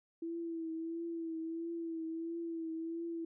sine tone with vibrato, 330 Hz, E4, 2 cents sharp, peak -37 dBFS, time 0.22-3.25 s, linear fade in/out 5 ms, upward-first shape triangle, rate 1.5 Hz, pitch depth 43 cents each way, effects none

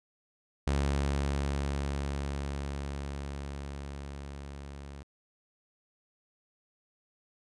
sawtooth tone with level ramp, 70 Hz, C#2, 18 cents sharp, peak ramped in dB -22 to -39 dBFS, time 0.67-5.03 s, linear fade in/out 0 ms, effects resampled to 22050 Hz

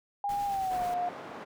sine tone with pitch glide, 810 to 713.3 Hz, G#5 to F5, -43 to +36 cents, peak -28 dBFS, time 0.24-1.09 s, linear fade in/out 2 ms, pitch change -221 cents, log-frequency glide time 0.46-0.84 s
pink noise with tremolo, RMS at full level -45 dBFS, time 0.29-0.94 s, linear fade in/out 2 ms, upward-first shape triangle, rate 9.3 Hz, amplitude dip 35%
white band-pass noise, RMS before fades -43 dBFS, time 0.7-1.45 s, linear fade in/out 20 ms, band 190 to 1000 Hz, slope 12 dB/octave
effects none

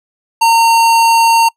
square tone, 916 Hz, A#5, 31 cents flat, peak -7 dBFS, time 0.41-1.49 s, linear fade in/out 10 ms, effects noise-tail reverb RT60 0.1 s tail -25 dB re dry + low-pass 12000 Hz 12 dB/octave

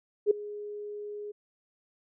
sine tone with ADSR envelope, 415.3 Hz, G#4, in tune, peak -16 dBFS, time 0.26-1.32 s, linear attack 48 ms, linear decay 6 ms, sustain -20 dB, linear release 13 ms, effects none

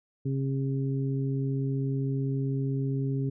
harmonic tone, 135.6 Hz, C#3, 38 cents flat, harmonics 1 / 2 / 3, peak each -27 / -33 / -37 dBFS, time 0.25-3.3 s, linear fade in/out 10 ms, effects none

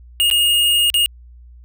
square tone with dropouts, 2852 Hz, F7, 36 cents sharp, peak -13 dBFS, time 0.2-1.06 s, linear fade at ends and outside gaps 0 ms, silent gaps 0.301-0.312 / 0.901-0.942 s, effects added 60 Hz sine -39 dBFS peak until 1.64 s

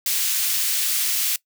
white high-pass noise, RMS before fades -22 dBFS, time 0.06-1.36 s, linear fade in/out 2 ms, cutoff 2300 Hz, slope 12 dB/octave, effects noise-tail reverb RT60 0.1 s tail -21 dB re dry

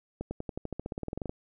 accelerating click train, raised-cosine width 2 ms, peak -21 dBFS, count 18, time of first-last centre 0.21-1.295 s, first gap 100 ms, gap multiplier 0.94, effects none

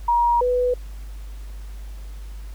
sine tone pair in turn, 949 / 495.8 Hz, A#5 / B4, +31 / +7 cents, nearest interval major seventh, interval 1124 cents, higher first, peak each -15 / -17 dBFS, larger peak first, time 0.08-0.41 / 0.41-0.74 s, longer neither, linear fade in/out 5 ms, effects added 50 Hz sine -32 dBFS peak until 2.54 s + pink hiss -51 dBFS RMS until 2.54 s

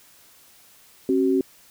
sine tone pair together, 269.9 / 377.3 Hz, C#4 / F#4, -46 / +34 cents, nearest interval tritone, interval 580 cents, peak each -20 dBFS, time 1.09-1.41 s, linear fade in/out 2 ms, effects white hiss -53 dBFS RMS until 1.7 s

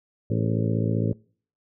harmonic tone with a mistuned harmonic, 55.4 Hz, A1, 13 cents sharp, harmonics 2 / 3 / 4 / 5 / 6 / 7 / 8 / 9 / 10, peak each -24 / -28 / -30 / -32 / -34 / -35 / -36 / -37 / -38 dBFS, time 0.3-1.13 s, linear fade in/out 5 ms, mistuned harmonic 7, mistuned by +80 cents, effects noise-tail reverb RT60 0.5 s tail -26 dB re dry

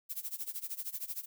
violet noise with tremolo, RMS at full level -37 dBFS, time 0.09-1.26 s, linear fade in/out 20 ms, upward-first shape sine, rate 13 Hz, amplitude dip 90%, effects none

